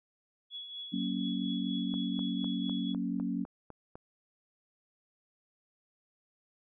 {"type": "tone with tremolo", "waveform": "sine", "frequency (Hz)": 3373, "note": "G#7", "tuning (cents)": 26, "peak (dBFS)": -38, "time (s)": [0.5, 2.95], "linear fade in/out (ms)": 50, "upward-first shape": "triangle", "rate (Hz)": 4.2, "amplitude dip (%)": 55}
{"type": "chord", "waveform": "sine", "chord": "F# major", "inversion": "none", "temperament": "equal", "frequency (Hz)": [185, 233.1, 277.2], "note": ["F#3", "A#3", "C#4"], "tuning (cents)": [0, 0, 0], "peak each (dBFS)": -35, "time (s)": [0.92, 3.45], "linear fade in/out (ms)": 20}
{"type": "click train", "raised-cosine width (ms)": 1, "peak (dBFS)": -32, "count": 9, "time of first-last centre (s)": [1.94, 3.955], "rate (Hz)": 3.97}
{"effects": []}